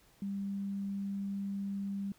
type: tone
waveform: sine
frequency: 198.2 Hz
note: G3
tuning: 19 cents sharp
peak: -34 dBFS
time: 0.22-2.12 s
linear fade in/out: 2 ms
effects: pink hiss -65 dBFS RMS until 2.18 s